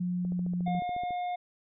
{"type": "tone with pitch glide", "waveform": "sine", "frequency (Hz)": [178.7, 176.85], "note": ["F3", "F3"], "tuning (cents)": [40, 22], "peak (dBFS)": -28, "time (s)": [0, 0.8], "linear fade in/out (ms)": 10, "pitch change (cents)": -18, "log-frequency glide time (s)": [0.3, 0.66]}
{"type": "click train", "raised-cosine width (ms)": 2, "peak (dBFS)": -31, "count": 13, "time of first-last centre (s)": [0.25, 1.107], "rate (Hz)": 14}
{"type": "harmonic tone", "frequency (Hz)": 715, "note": "F5", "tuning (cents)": 41, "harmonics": [1, 3, 5], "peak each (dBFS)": [-30, -46, -52], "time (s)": [0.66, 1.36], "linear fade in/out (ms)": 10}
{"effects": []}